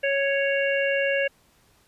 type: harmonic tone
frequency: 554.4 Hz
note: C#5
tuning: in tune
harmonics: 1 / 3 / 4 / 5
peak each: -23 / -27 / -31 / -29 dBFS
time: 0.03-1.28 s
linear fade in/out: 10 ms
effects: pink hiss -61 dBFS RMS until 1.87 s + resampled to 32000 Hz